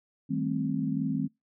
sine chord, A half-diminished seventh, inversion second, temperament just, 158.4 / 198 / 220 / 264 Hz, Eb3 / G3 / A3 / C4, +31 / +18 / 0 / +16 cents, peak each -32 / -34 / -34 / -30 dBFS, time 0.29-1.28 s, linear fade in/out 20 ms, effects noise-tail reverb RT60 0.2 s tail -26 dB re dry

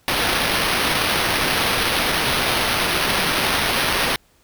white noise with sample-and-hold, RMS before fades -20 dBFS, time 0.08-4.16 s, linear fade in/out 0 ms, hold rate 7350 Hz, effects pink hiss -58 dBFS RMS until 4.43 s

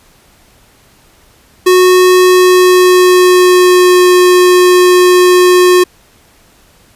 square tone with pitch glide, 366.3 to 361.5 Hz, F#4 to F#4, -17 to -40 cents, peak -4 dBFS, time 1.66-5.84 s, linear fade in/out 10 ms, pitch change -23 cents, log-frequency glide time 2.23-4.07 s, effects pink hiss -46 dBFS RMS until 6.95 s + resampled to 32000 Hz

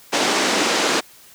pink band-pass noise, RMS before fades -19 dBFS, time 0.12-1.01 s, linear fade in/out 20 ms, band 250 to 7500 Hz, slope 24 dB/octave, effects white hiss -47 dBFS RMS until 1.34 s

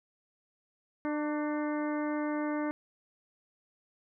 harmonic tone with a mistuned harmonic, 299.4 Hz, D4, 33 cents sharp, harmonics 1 / 2 / 3 / 4 / 5 / 6 / 7, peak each -31 / -37 / -41 / -43 / -45 / -47 / -48 dBFS, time 1.05-2.71 s, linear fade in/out 0 ms, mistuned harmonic 4, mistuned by -39 cents, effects none

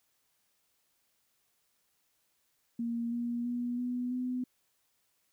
sine tone with pitch steps, 233.9 / 238.1 / 242.4 / 246.8 / 251.3 Hz, A#3 / A#3 / B3 / B3 / B3, +6 / +37 / -32 / -1 / +30 cents, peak -31 dBFS, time 2.79-4.44 s, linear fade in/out 5 ms, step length 330 ms, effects white hiss -75 dBFS RMS until 5.32 s

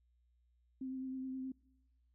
sine tone with vibrato, 261.6 Hz, C4, in tune, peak -39 dBFS, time 0.81-1.52 s, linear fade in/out 5 ms, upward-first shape triangle, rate 9.5 Hz, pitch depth 22 cents each way, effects noise-tail reverb RT60 1.0 s tail -25 dB re dry + added 60 Hz sine -70 dBFS peak until 2.14 s

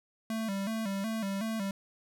square tone with vibrato, 209 Hz, G#3, 11 cents sharp, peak -32 dBFS, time 0.3-1.71 s, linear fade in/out 2 ms, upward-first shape square, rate 2.7 Hz, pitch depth 110 cents each way, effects none

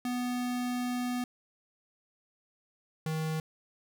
square tone pair in turn, 246.9 / 157.95 Hz, B3 / D#3, 0 / +26 cents, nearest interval minor sixth, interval 774 cents, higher first, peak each -31 / -31 dBFS, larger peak neither, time 0.05-1.24 / 3.06-3.4 s, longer first, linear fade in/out 2 ms, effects none

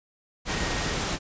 sine tone in noise, 1869 Hz, A#6, 4 cents sharp, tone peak -38 dBFS, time 0.47-0.96 s, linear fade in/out 50 ms, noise pink, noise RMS -28 dBFS, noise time 0.45-1.19 s, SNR -13 dB, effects resampled to 16000 Hz

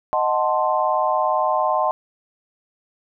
sine chord, D# diminished seventh, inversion none, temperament equal, 622.3 / 740 / 880 / 1046.5 Hz, D#5 / F#5 / A5 / C6, 0 / 0 / 0 / 0 cents, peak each -22 / -23 / -23 / -22 dBFS, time 0.13-1.91 s, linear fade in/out 0 ms, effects none

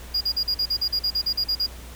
triangle tone bursts, 4850 Hz, D#8, 45 cents flat, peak -19 dBFS, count 14, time 0.14-1.666 s, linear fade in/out 10 ms, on 70 ms, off 42 ms, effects added 60 Hz sine -39 dBFS peak until 1.95 s + pink hiss -44 dBFS RMS until 1.95 s

